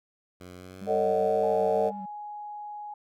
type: tone with pitch glide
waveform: 10% pulse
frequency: 90.3 to 99.62 Hz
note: F#2 to G2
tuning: -42 to +28 cents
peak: -35 dBFS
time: 0.4-1.9 s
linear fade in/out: 10 ms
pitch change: +170 cents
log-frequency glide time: 0.57-1.08 s
type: tone with vibrato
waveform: triangle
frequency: 196 Hz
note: G3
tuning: in tune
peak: -36 dBFS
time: 0.81-2.06 s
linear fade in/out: 10 ms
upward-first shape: square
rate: 2.1 Hz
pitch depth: 32 cents each way
type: chord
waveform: sine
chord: D# half-diminished seventh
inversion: second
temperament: just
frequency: 448 / 560 / 622.3 / 746.7 Hz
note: A4 / C#5 / D#5 / F#5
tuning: +31 / +18 / 0 / +16 cents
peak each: -26 / -30 / -27 / -29 dBFS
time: 0.86-1.92 s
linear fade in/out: 50 ms
type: tone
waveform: sine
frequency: 834 Hz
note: G#5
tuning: 7 cents sharp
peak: -36 dBFS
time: 1.43-2.94 s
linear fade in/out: 5 ms
effects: none